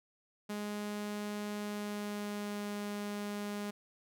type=tone with pitch glide; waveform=sawtooth; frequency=207.7 to 205.7 Hz; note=G#3 to G#3; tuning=0 to -16 cents; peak=-33 dBFS; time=0.49-3.71 s; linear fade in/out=10 ms; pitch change=-16 cents; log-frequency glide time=1.55-2.7 s; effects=none